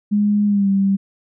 sine tone with pitch glide, 206.8 to 195.87 Hz, G#3 to G3, -7 to -1 cents, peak -13 dBFS, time 0.11-0.97 s, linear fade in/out 20 ms, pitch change -94 cents, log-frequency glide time 0.46-0.69 s, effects none

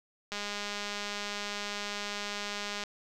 click train, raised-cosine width 0.2 ms, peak -19 dBFS, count 517, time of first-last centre 0.32-2.837 s, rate 205 Hz, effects none

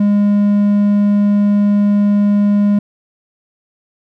triangle tone, 204.6 Hz, G#3, 26 cents flat, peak -7 dBFS, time 0-2.79 s, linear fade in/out 5 ms, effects none

